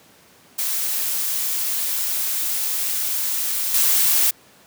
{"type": "noise with level steps", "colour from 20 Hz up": "blue", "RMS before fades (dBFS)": [-23, -17], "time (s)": [0.58, 4.31], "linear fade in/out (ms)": 10, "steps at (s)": 3.74, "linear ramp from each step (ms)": 2, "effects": ["pink hiss -51 dBFS RMS until 4.66 s", "high-pass 150 Hz 12 dB/octave"]}